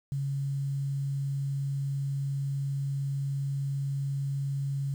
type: tone with quantisation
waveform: sine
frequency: 138.59 Hz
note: C#3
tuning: in tune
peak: -28 dBFS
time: 0.12-4.94 s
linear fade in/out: 0 ms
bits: 9
effects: none